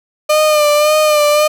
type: tone with vibrato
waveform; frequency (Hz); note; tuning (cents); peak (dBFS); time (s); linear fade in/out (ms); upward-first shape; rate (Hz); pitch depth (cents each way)
35% pulse; 603; D5; +46; -7; 0.29-1.48; 10; sine; 1.8; 38
effects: none